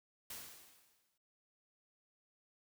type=noise with exponential decay; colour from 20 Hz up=white; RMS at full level=-45 dBFS; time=0.3-1.18 s; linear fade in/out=5 ms; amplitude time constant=190 ms; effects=none